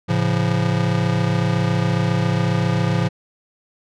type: chord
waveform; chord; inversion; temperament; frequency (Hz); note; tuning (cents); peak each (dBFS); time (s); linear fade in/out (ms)
square; A augmented; none; just; 110 / 137.5 / 171.88; A2 / C#3 / E#3; 0 / -14 / -27; -22 / -23 / -21; 0.08-3.09; 20
effects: low-pass 5000 Hz 12 dB/octave